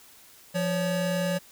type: tone pair together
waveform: square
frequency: 174.61 / 563.7 Hz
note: F3 / C#5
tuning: 0 / +29 cents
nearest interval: octave + minor sixth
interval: 2029 cents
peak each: -28 / -29 dBFS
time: 0.54-1.39 s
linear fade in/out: 20 ms
effects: white hiss -53 dBFS RMS until 1.51 s